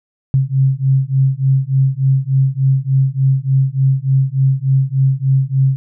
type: beating tone pair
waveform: sine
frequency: 132.5 / 135.9 Hz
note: C3 / C#3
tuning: +22 / -34 cents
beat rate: 3.4 Hz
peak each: -14 dBFS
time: 0.34-5.76 s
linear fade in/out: 0 ms
effects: none